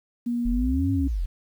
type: tone with pitch glide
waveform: sine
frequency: 238.9 to 272.8 Hz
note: A#3 to C#4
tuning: +43 to -28 cents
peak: -23 dBFS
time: 0.26-1.08 s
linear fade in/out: 10 ms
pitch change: +229 cents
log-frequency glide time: 0.5-0.82 s
type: exponential two-way sweep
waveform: sine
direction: up then down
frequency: 37.29 to 103.83 to 37.29 Hz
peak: -23 dBFS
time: 0.45-1.26 s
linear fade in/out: 10 ms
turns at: 0.92 s
effects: 9-bit